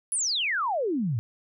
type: exponential sweep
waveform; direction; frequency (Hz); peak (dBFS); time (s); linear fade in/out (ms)
sine; down; 10590 to 104.2; -24; 0.12-1.19; 0
effects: none